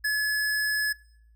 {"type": "tone", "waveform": "square", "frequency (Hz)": 1706, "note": "G#6", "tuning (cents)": 46, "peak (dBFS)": -24, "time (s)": [0.04, 0.93], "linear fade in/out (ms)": 10, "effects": ["noise-tail reverb RT60 0.7 s tail -23 dB re dry", "added 56 Hz sine -54 dBFS peak until 1.35 s"]}